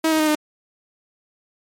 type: tone with pitch steps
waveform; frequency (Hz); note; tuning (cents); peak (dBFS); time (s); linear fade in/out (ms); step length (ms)
sawtooth; 320 / 314.5 / 309.1 / 303.8; D#4 / D#4 / D#4 / D#4; +49 / +19 / -11 / -41; -12; 0.04-0.352; 5; 78
effects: MP3 64 kbps